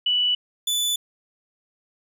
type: tone pair in turn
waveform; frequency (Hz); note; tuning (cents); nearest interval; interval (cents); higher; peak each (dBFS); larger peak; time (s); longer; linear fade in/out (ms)
sine / sawtooth; 2960 / 3484; F#7 / A7; 0 / -18; minor third; 282; second; -18; neither; 0.06-0.35 / 0.67-0.96; neither; 5
effects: none